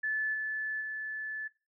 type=tone with level steps; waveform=sine; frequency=1737 Hz; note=A6; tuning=23 cents flat; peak=-29 / -32 / -35 dBFS; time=0.03-1.48 s; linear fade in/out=10 ms; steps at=0.33 / 0.8 s; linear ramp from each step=20 ms; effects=noise-tail reverb RT60 0.3 s tail -17 dB re dry